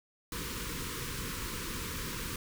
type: band-stop noise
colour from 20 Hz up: pink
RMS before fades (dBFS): -38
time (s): 0.32-2.36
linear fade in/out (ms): 2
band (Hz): 520 to 940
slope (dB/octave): 96
effects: none